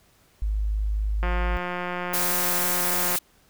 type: tone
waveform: sine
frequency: 52.1 Hz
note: G#1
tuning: 6 cents sharp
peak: -22 dBFS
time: 0.42-1.57 s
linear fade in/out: 0 ms
type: click train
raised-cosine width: 0.5 ms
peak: -15 dBFS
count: 344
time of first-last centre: 1.23-3.157 s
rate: 178 Hz
type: noise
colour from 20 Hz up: blue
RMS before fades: -25 dBFS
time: 2.13-3.19 s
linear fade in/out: 10 ms
effects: pink hiss -60 dBFS RMS until 3.49 s